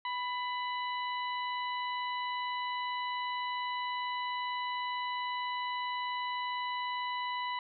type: harmonic tone with a mistuned harmonic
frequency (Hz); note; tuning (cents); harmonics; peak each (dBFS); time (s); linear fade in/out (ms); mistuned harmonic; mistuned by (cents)
987.8; B5; 0; 1 / 2 / 3 / 4; -34 / -40 / -44 / -46; 0.05-7.59; 2; 2; +23
effects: none